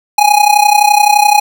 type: tone with amplitude modulation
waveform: square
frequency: 830.6 Hz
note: G#5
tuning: in tune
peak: -3 dBFS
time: 0.18-1.4 s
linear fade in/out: 5 ms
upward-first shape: sine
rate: 31.7 Hz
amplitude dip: 80%
effects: 7-bit